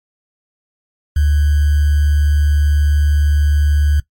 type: tone with sample-and-hold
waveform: sine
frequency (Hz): 73.42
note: D2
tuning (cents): 0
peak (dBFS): -10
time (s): 1.16-4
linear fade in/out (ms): 5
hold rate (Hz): 1575
effects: noise-tail reverb RT60 0.1 s tail -19 dB re dry + MP3 64 kbps